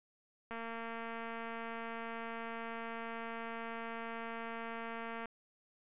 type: click train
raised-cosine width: 0.5 ms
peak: -29 dBFS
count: 1088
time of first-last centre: 0.51-5.257 s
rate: 229 Hz
effects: resampled to 8000 Hz